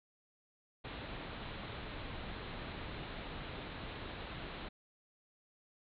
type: low-pass noise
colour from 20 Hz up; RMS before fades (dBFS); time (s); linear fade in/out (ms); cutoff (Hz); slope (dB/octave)
pink; -45; 0.84-4.69; 10; 4100; 96
effects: none